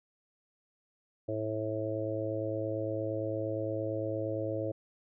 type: harmonic tone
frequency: 108.7 Hz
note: A2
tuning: 21 cents flat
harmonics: 1 / 3 / 4 / 5 / 6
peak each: -38 / -37 / -40 / -35 / -41 dBFS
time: 1.28-4.72 s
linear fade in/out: 10 ms
effects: none